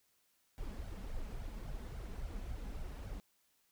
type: noise with flanger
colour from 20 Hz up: brown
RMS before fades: -43 dBFS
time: 0.58-3.2 s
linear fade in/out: 0 ms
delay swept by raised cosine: 1.3 to 4.8 ms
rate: 3.6 Hz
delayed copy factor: +0.65
effects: white hiss -75 dBFS RMS until 3.71 s